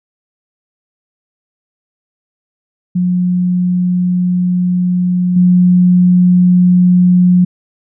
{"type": "tone with level steps", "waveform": "sine", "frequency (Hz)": 179.7, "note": "F3", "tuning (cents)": 50, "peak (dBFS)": [-10, -5], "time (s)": [2.95, 7.45], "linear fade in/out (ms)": 10, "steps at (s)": 5.36, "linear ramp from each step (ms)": 5, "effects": []}